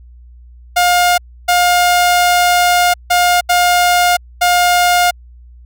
sawtooth tone bursts at uneven times, 710 Hz, F5, 28 cents sharp, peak -5 dBFS, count 5, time 0.76-1.18 / 1.48-2.94 / 3.1-3.41 / 3.49-4.17 / 4.41-5.11 s, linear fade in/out 10 ms, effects added 60 Hz sine -36 dBFS peak until 5.65 s

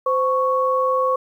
sine tone pair together, 516.5 / 1108.7 Hz, C5 / C#6, -22 / 0 cents, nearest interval octave + minor second, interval 1322 cents, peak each -19 dBFS, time 0.06-1.16 s, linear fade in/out 5 ms, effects 9-bit

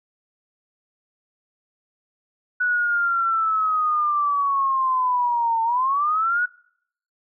sine linear two-way sweep, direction down then up, 1480 to 898 to 1480 Hz, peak -18 dBFS, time 2.6-6.46 s, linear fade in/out 10 ms, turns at 5.63 s, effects noise-tail reverb RT60 0.7 s tail -25 dB re dry

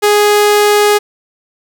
sawtooth tone, 415.3 Hz, G#4, in tune, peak -3 dBFS, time 0.02-0.99 s, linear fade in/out 20 ms, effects none

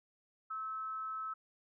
sine tone with amplitude modulation, 1300 Hz, E6, 24 cents flat, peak -36 dBFS, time 0.5-1.34 s, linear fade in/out 10 ms, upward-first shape sine, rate 233 Hz, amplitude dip 35%, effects none

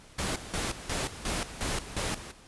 pink noise with tremolo, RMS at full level -31 dBFS, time 0.18-2.32 s, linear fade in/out 10 ms, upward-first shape square, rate 2.8 Hz, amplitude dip 75%, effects pink hiss -54 dBFS RMS until 2.47 s + resampled to 24000 Hz

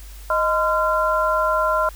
sine tone cluster, 624 / 1025 / 1376 Hz, D#5 / C6 / F6, +5 / -36 / -26 cents, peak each -21 dBFS, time 0.3-1.89 s, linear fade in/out 2 ms, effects added 50 Hz sine -36 dBFS peak until 1.95 s + white hiss -46 dBFS RMS until 1.95 s

